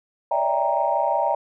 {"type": "tone cluster", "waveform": "sine", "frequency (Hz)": [568, 594, 659, 794, 933], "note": ["C#5", "D5", "E5", "G5", "A#5"], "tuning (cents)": [42, 20, -1, 22, 1], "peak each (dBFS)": [-29, -26, -25, -24, -23], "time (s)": [0.31, 1.35], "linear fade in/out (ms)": 5, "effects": ["tanh soft clip ceiling -7 dBFS"]}